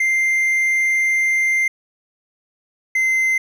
triangle tone pair in turn, 2093 / 2071 Hz, C7 / C7, 0 / -18 cents, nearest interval unison, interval 18 cents, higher first, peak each -13 dBFS, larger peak neither, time 0-1.68 / 2.95-3.38 s, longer first, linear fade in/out 5 ms, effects none

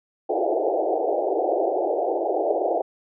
white band-pass noise, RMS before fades -23 dBFS, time 0.29-2.82 s, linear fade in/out 10 ms, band 320 to 790 Hz, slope 96 dB/octave, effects none

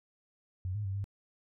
sine tone with pitch steps, 92.4 / 104.8 / 96.7 / 99.6 Hz, F#2 / G#2 / G2 / G2, -2 / +16 / -23 / +28 cents, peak -32 dBFS, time 0.65-1.042 s, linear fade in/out 0 ms, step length 98 ms, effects none

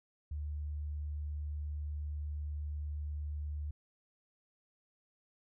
sine tone, 74.3 Hz, D2, 21 cents sharp, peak -36 dBFS, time 0.31-3.71 s, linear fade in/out 5 ms, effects none

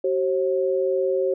sine tone pair together, 380 / 537.4 Hz, F#4 / C5, +46 / +46 cents, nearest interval tritone, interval 600 cents, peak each -22 / -22 dBFS, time 0.04-1.34 s, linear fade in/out 5 ms, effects none

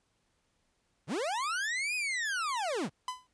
40% pulse linear two-way sweep, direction up then down, 102 to 2532 to 102 Hz, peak -30 dBFS, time 1.07-2.9 s, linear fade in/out 50 ms, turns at 1.95 s
45% pulse tone with exponential decay, 1008 Hz, B5, 35 cents sharp, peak -30 dBFS, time 3.08-3.27 s, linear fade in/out 2 ms, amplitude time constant 40 ms
effects pink hiss -75 dBFS RMS until 3.33 s + resampled to 22050 Hz

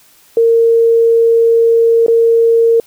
sine tone with dropouts, 459.8 Hz, A#4, 24 cents flat, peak -6 dBFS, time 0.37-2.8 s, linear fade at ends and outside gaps 2 ms, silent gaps 2.064-2.081 s, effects white hiss -47 dBFS RMS until 2.86 s

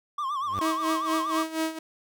triangle tone with vibrato, 1121 Hz, C#6, 19 cents sharp, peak -25 dBFS, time 0.18-1.43 s, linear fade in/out 5 ms, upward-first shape sine, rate 8.4 Hz, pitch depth 120 cents each way
sawtooth tone with exponential growth, 98 Hz, G2, in tune, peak -26 dBFS, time 0.39-0.59 s, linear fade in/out 0 ms, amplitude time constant 42 ms
sawtooth tone with tremolo, 320 Hz, D#4, 49 cents sharp, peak -20 dBFS, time 0.61-1.79 s, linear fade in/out 5 ms, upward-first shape sine, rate 4.2 Hz, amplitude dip 80%
effects none

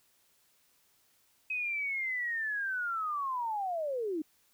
sine linear sweep, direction down, 2542 to 293.7 Hz, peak -31 dBFS, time 1.5-4.22 s, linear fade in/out 5 ms, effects white hiss -69 dBFS RMS until 4.53 s

